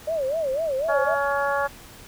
sine tone with vibrato, 587.3 Hz, D5, in tune, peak -22 dBFS, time 0.07-1.15 s, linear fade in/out 10 ms, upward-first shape sine, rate 4 Hz, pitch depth 210 cents each way
harmonic tone, 281 Hz, C#4, 24 cents sharp, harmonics 2 / 3 / 4 / 5 / 6, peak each -25 / -27 / -28 / -29 / -30 dBFS, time 0.88-1.68 s, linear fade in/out 20 ms
effects pink hiss -45 dBFS RMS until 2.07 s

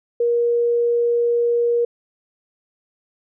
sine tone, 473.9 Hz, A#4, 28 cents sharp, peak -15 dBFS, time 0.2-1.85 s, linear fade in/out 5 ms, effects none

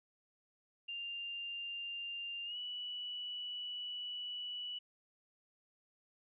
sine tone with pitch glide, 2794 to 2952 Hz, F7 to F#7, 0 to -5 cents, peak -40 dBFS, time 0.88-4.79 s, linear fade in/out 10 ms, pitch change +95 cents, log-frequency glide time 2.45-2.57 s, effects none

